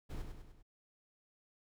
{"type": "noise with echo", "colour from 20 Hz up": "brown", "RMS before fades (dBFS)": -41, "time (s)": [0.09, 0.23], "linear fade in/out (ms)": 20, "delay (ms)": 100, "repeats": 4, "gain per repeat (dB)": -5, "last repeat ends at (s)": 0.63, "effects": []}